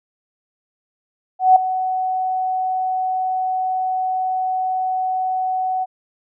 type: tone with ADSR envelope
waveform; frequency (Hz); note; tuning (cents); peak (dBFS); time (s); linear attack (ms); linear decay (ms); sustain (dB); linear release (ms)
sine; 747; F#5; +16; -5; 1.39-5.86; 170; 4; -13; 32
effects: none